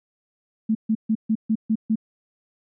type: tone bursts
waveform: sine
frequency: 220 Hz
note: A3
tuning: in tune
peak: -17 dBFS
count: 7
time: 0.69-1.957 s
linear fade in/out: 10 ms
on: 61 ms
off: 140 ms
effects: none